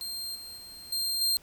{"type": "tone with level steps", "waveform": "sawtooth", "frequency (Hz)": 4186, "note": "C8", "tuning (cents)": 0, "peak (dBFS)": [-31, -38, -41, -25, -21], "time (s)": [0.01, 1.37], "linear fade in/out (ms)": 0, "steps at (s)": [0.35, 0.57, 0.92, 1.21], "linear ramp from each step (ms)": 5, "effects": ["pink hiss -57 dBFS RMS until 1.42 s"]}